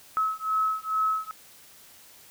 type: beating tone pair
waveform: sine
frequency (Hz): 1288 / 1290.3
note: E6 / E6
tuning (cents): -41 / -37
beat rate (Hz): 2.3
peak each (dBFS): -27 / -27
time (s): 0.17-1.31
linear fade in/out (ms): 0
effects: white hiss -52 dBFS RMS until 2.3 s